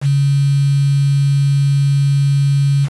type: tone with quantisation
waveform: sine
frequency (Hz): 140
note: C#3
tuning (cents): +18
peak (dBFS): -10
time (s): 0.01-2.89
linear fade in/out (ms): 50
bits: 5
effects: resampled to 24000 Hz